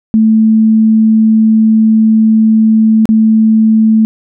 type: tone with dropouts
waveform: sine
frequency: 220 Hz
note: A3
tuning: in tune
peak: -4 dBFS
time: 0.14-4.05 s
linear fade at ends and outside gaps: 0 ms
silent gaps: 3.055-3.09 s
effects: none